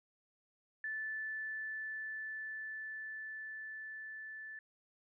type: tone with level ramp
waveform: sine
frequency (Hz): 1751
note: A6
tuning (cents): -9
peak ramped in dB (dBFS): -37 to -45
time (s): 0.84-4.59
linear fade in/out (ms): 2
effects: none